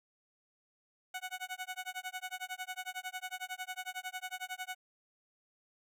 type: tone with tremolo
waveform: 15% pulse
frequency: 740 Hz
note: F#5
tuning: in tune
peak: -30 dBFS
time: 1.14-4.75 s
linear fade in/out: 5 ms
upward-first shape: sine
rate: 11 Hz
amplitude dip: 100%
effects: none